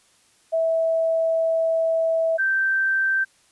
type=tone pair in turn; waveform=sine; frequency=653 / 1561.7 Hz; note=E5 / G6; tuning=-17 / -7 cents; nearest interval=octave + minor third; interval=1510 cents; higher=second; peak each=-18 dBFS; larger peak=neither; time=0.52-2.38 / 2.38-3.25 s; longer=first; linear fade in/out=20 ms; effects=white hiss -59 dBFS RMS until 3.51 s + resampled to 24000 Hz